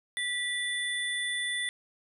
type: tone cluster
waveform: sine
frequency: 1961 / 3497 / 9370 Hz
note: B6 / A7 / D9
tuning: -13 / -11 / -5 cents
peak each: -31 / -34 / -39 dBFS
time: 0.17-1.69 s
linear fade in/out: 0 ms
effects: none